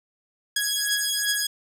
10% pulse beating tone pair, 1661.2 / 1663.9 Hz, G#6 / G#6, 0 / +3 cents, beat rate 2.7 Hz, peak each -17 dBFS, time 0.56-1.47 s, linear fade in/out 5 ms, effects none

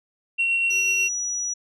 sine tone with tremolo, 2733 Hz, F7, 38 cents flat, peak -17 dBFS, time 0.38-1.09 s, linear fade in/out 20 ms, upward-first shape sine, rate 8.2 Hz, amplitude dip 25%
sine tone, 5850 Hz, F#8, 21 cents flat, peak -24 dBFS, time 0.7-1.54 s, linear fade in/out 10 ms
effects tanh soft clip ceiling -15 dBFS

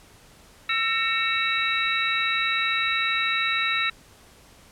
sine tone cluster, 1336 / 1837 / 2234 / 2667 / 3854 Hz, E6 / A#6 / C#7 / E7 / B7, +23 / -26 / +13 / +20 / -43 cents, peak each -28 dBFS, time 0.69-3.9 s, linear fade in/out 5 ms, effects pink hiss -52 dBFS RMS until 4.71 s + low-pass 12000 Hz 12 dB/octave

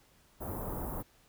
pink band-stop noise, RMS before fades -38 dBFS, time 0.4-1.03 s, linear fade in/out 20 ms, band 1100 to 13000 Hz, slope 24 dB/octave, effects pink hiss -65 dBFS RMS until 1.28 s

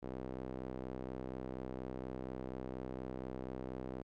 sawtooth tone with band-pass filter, 64.2 Hz, C2, 32 cents flat, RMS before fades -44 dBFS, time 0.02-4.03 s, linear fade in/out 20 ms, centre 400 Hz, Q 1.1, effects none

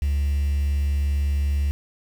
triangle tone, 71.2 Hz, C#2, 47 cents sharp, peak -16 dBFS, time 0.02-1.71 s, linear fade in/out 0 ms, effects tanh soft clip ceiling -15 dBFS + 7-bit

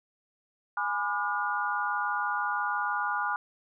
sine chord, G# diminished seventh, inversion none, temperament just, 830.6 / 996.7 / 1196.1 / 1435.3 Hz, G#5 / B5 / D6 / F6, 0 / +16 / +31 / +47 cents, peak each -33 / -34 / -33 / -31 dBFS, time 0.77-3.36 s, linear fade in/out 2 ms, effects none

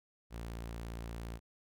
sawtooth tone, 57.3 Hz, A#1, 29 cents flat, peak -37 dBFS, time 0.3-1.4 s, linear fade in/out 50 ms, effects none

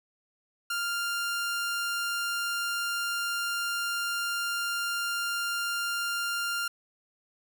sawtooth tone, 1396.9 Hz, F6, in tune, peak -25 dBFS, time 0.7-6.68 s, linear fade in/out 5 ms, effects none

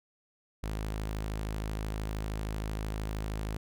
sawtooth tone, 53 Hz, G#1, 36 cents sharp, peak -29 dBFS, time 0.63-3.57 s, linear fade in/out 5 ms, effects none

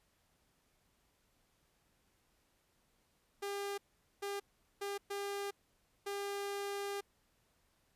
sawtooth tone bursts at uneven times, 401.4 Hz, G4, 41 cents sharp, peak -34 dBFS, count 5, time 3.42-3.78 / 4.22-4.4 / 4.81-4.98 / 5.1-5.51 / 6.06-7.01 s, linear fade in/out 10 ms, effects pink hiss -75 dBFS RMS until 7.95 s + resampled to 32000 Hz

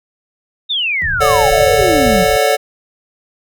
sine exponential sweep, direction down, 3767 to 168.6 Hz, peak -14 dBFS, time 0.69-2.25 s, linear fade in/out 20 ms
pink low-pass noise, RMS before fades -24 dBFS, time 1.02-2.37 s, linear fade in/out 0 ms, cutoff 160 Hz, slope 96 dB/octave
square chord, D major seventh, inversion second, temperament just, 440.5 / 550.6 / 587.3 / 734.2 Hz, A4 / C#5 / D5 / F#5, +2 / -12 / 0 / -14 cents, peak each -17 dBFS, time 1.2-2.57 s, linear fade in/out 20 ms
effects none

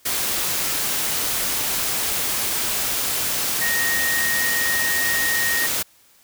sine tone in noise, 1864.7 Hz, A#6, in tune, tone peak -21 dBFS, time 3.61-5.67 s, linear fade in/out 10 ms, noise white, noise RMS -23 dBFS, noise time 0.05-5.83 s, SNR -1 dB, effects white hiss -55 dBFS RMS until 6.23 s

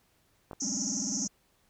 clicks, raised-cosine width 1 ms, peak -27 dBFS, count 2, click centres 0.512 / 0.532 s
pink band-pass noise, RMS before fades -34 dBFS, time 0.6-1.28 s, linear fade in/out 10 ms, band 5600 to 6800 Hz, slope 96 dB/octave
triangle tone with vibrato, 233.1 Hz, A#3, in tune, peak -32 dBFS, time 0.62-1.27 s, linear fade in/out 2 ms, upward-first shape square, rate 20 Hz, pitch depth 270 cents each way
effects pink hiss -69 dBFS RMS until 1.69 s

